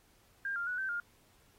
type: tone with pitch steps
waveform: sine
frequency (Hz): 1601 / 1397 / 1473 / 1549 / 1412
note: G6 / F6 / F#6 / G6 / F6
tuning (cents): +36 / 0 / -8 / -21 / +19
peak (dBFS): -33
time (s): 0.45-1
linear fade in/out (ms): 2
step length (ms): 110
effects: pink hiss -67 dBFS RMS until 1.58 s + AAC 48 kbps